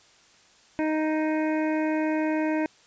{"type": "harmonic tone", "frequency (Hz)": 311.1, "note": "D#4", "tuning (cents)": 0, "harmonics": [1, 2, 3, 5, 6, 7, 8], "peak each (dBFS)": [-24, -30, -34, -38, -40, -41, -42], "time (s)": [0.79, 2.66], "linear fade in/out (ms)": 0, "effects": ["white hiss -57 dBFS RMS until 2.86 s", "resampled to 16000 Hz"]}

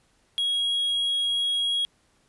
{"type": "tone", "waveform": "triangle", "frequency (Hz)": 3301, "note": "G#7", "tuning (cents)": -11, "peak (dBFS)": -21, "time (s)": [0.38, 1.85], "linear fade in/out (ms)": 0, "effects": ["pink hiss -65 dBFS RMS until 2.28 s", "resampled to 24000 Hz"]}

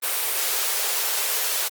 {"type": "high-pass noise", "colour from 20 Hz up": "white", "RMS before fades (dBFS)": -24, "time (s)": [0.02, 1.69], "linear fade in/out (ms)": 20, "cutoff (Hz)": 380, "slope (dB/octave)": 48, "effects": ["Opus 32 kbps"]}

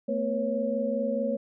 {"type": "tone cluster", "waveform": "sine", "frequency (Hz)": [224.7, 249.4, 484.2, 551], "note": ["A3", "B3", "B4", "C#5"], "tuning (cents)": [37, 17, -34, -11], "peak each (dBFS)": [-30, -34, -35, -28], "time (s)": [0.08, 1.37], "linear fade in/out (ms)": 10, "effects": []}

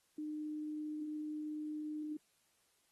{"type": "tone", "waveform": "sine", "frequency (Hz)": 304, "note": "D#4", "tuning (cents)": -40, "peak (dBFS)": -39, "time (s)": [0.18, 2.17], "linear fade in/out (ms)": 5, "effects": ["white hiss -75 dBFS RMS until 2.91 s", "AAC 32 kbps"]}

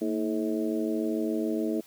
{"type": "harmonic tone with a mistuned harmonic", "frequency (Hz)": 106.9, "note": "A2", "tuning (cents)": -49, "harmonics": [2, 3, 4, 5, 6], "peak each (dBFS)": [-31, -29, -33, -40, -37], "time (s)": [0.01, 1.81], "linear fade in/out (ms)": 10, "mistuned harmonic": 2, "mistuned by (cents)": 110, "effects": ["white hiss -55 dBFS RMS until 1.86 s"]}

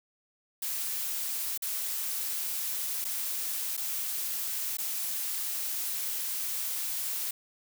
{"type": "noise with dropouts", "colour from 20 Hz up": "blue", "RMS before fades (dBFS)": -33, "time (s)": [0.62, 7.31], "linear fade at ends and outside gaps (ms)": 5, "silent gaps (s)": [[1.577, 1.621], [3.044, 3.049], [3.768, 3.775], [4.771, 4.784]], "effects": []}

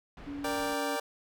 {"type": "low-pass noise", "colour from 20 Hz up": "pink", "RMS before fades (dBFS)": -48, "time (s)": [0.17, 0.74], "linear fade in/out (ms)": 2, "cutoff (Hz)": 2500, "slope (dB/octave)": 12}
{"type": "tone", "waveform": "sine", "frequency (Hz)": 284.5, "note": "C#4", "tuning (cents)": 45, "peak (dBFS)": -36, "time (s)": [0.26, 0.97], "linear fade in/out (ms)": 20}
{"type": "chord", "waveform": "25% pulse", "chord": "G minor", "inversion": "first", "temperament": "equal", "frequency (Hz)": [466.2, 587.3, 784], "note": ["Bb4", "D5", "G5"], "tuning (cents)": [0, 0, 0], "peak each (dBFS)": [-32, -31, -32], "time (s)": [0.44, 1], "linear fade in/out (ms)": 5}
{"effects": []}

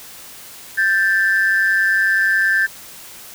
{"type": "tone pair together", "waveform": "sine", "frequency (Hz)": [1569.2, 1760], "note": ["G6", "A6"], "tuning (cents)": [1, 0], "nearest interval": "major second", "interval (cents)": 199, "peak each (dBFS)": -15, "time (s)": [0.77, 2.67], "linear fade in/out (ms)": 20, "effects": ["tanh soft clip ceiling -7 dBFS", "white hiss -38 dBFS RMS until 3.34 s"]}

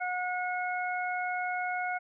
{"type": "harmonic tone", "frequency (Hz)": 726, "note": "F#5", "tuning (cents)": -33, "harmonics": [1, 2, 3], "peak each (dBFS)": [-32, -35, -37], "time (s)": [0, 1.99], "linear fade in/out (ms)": 20, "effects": []}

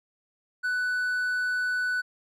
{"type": "tone", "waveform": "triangle", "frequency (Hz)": 1490, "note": "F#6", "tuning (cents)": 12, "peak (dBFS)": -23, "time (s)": [0.63, 2.02], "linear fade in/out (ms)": 20, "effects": []}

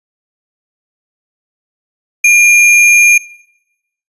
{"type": "tone with sample-and-hold", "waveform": "sine", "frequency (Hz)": 2407, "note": "D7", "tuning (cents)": 42, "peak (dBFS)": -3, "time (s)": [2.24, 3.18], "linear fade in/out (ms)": 5, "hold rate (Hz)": 8820, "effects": ["noise-tail reverb RT60 0.9 s tail -22 dB re dry", "resampled to 24000 Hz"]}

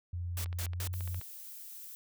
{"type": "tone with pitch glide", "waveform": "sine", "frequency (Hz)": [87.31, 89.76], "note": ["F2", "F2"], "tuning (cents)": [0, 48], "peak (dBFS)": -34, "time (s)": [0.13, 1.2], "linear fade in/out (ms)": 5, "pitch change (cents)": 48, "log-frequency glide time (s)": [0.72, 0.81]}
{"type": "noise bursts", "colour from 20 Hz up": "white", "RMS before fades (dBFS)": -40, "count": 3, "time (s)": [0.37, 0.875], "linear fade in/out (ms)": 2, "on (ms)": 75, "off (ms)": 140}
{"type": "click train", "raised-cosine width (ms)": 0.3, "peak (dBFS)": -31, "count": 12, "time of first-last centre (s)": [0.46, 1.213], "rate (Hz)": 14.6}
{"type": "noise", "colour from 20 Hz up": "violet", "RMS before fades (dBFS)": -47, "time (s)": [0.93, 1.95], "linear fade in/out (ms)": 0}
{"effects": []}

